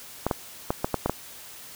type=clicks; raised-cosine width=1 ms; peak=-9 dBFS; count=7; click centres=0.266 / 0.312 / 0.705 / 0.845 / 0.943 / 1.06 / 1.096 s; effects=white hiss -44 dBFS RMS until 1.75 s